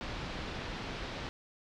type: low-pass noise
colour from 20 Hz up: pink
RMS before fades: -40 dBFS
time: 0.01-1.29 s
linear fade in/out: 0 ms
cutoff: 4600 Hz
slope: 24 dB/octave
effects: none